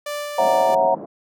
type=tone with tremolo; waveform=sawtooth; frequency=587.3 Hz; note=D5; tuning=in tune; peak=-21 dBFS; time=0.06-0.75 s; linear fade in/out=5 ms; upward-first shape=sine; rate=2.8 Hz; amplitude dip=30%
type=chord; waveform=sine; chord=F# dominant seventh; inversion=second; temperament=equal with one note detuned; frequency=543.3 / 659.3 / 740 / 932.3 Hz; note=C#5 / E5 / F#5 / A#5; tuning=-35 / 0 / 0 / 0 cents; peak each=-20 dBFS; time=0.38-0.95 s; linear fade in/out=5 ms
type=band-pass noise; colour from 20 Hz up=pink; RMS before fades=-34 dBFS; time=0.39-1.06 s; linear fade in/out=10 ms; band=200 to 750 Hz; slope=24 dB/octave
effects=none